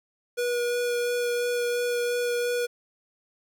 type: tone with vibrato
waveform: square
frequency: 483.3 Hz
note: B4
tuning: 38 cents flat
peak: -25 dBFS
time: 0.37-2.67 s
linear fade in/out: 20 ms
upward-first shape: sine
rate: 2.9 Hz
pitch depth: 10 cents each way
effects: 10-bit